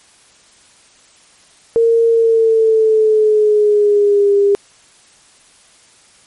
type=tone with pitch glide; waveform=sine; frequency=459.8 to 402.6 Hz; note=A#4 to G4; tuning=-24 to +46 cents; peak=-8 dBFS; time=1.76-4.55 s; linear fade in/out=0 ms; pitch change=-230 cents; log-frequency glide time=2.08-4.32 s; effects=white hiss -48 dBFS RMS until 6.26 s + MP3 48 kbps